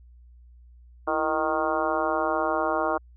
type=harmonic tone with a mistuned harmonic; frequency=155.56 Hz; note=D#3; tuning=in tune; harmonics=2 / 3 / 4 / 5 / 6 / 7 / 8 / 9; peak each=-31 / -32 / -28 / -30 / -33 / -30 / -33 / -33 dBFS; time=1.07-2.98 s; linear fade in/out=10 ms; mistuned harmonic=2; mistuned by=+110 cents; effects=added 60 Hz sine -48 dBFS peak until 3.16 s